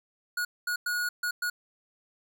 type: tone bursts at uneven times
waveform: square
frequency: 1451 Hz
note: F#6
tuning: 34 cents flat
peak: -28 dBFS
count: 5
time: 0.37-0.45 / 0.67-0.76 / 0.86-1.09 / 1.23-1.31 / 1.42-1.5 s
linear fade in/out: 5 ms
effects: none